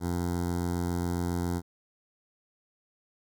15% pulse tone with notch filter, 87.31 Hz, F2, in tune, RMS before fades -30 dBFS, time 0-1.62 s, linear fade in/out 50 ms, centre 2600 Hz, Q 0.63, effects none

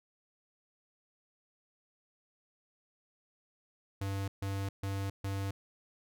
square tone bursts, 98.1 Hz, G2, 2 cents sharp, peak -34 dBFS, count 4, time 4.01-5.51 s, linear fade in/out 5 ms, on 270 ms, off 140 ms, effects none

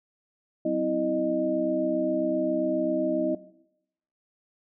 sine tone cluster, 187.7 / 258.4 / 325.9 / 615 Hz, F#3 / C4 / E4 / D#5, +25 / -21 / -20 / -20 cents, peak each -35 / -30 / -27 / -27 dBFS, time 0.65-3.35 s, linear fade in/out 5 ms, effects noise-tail reverb RT60 0.8 s tail -17 dB re dry

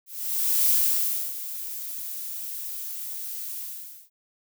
violet noise with ADSR envelope, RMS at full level -20 dBFS, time 0.06-4.1 s, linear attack 630 ms, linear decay 640 ms, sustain -14 dB, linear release 520 ms, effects none

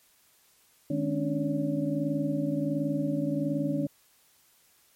sine tone cluster, 154 / 211.3 / 271.2 / 292.6 / 567 Hz, D#3 / G#3 / C#4 / D4 / C#5, -17 / +30 / -38 / -6 / +39 cents, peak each -32 / -36 / -31 / -30 / -35 dBFS, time 0.9-3.87 s, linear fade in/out 5 ms, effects white hiss -63 dBFS RMS until 4.95 s + MP3 64 kbps

